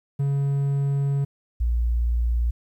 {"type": "tone pair in turn", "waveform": ["triangle", "sine"], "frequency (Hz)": [139.8, 58.78], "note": ["C#3", "A#1"], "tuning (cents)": [15, 15], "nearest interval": "octave + minor third", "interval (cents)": 1500, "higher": "first", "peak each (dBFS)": [-18, -19], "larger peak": "first", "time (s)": [[0.19, 1.25], [1.6, 2.51]], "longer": "first", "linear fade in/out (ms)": 10, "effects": ["10-bit"]}